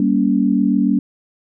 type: chord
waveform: sine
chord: G diminished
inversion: none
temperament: just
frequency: 196 / 235.2 / 282.2 Hz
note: G3 / Bb3 / Db4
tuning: 0 / +16 / +31 cents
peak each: -17 dBFS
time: 0-0.99 s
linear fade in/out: 2 ms
effects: none